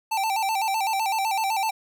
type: tone with vibrato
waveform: square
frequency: 830.6 Hz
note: G#5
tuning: in tune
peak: -23 dBFS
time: 0.11-1.71 s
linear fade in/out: 10 ms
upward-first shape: square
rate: 7.9 Hz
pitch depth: 110 cents each way
effects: none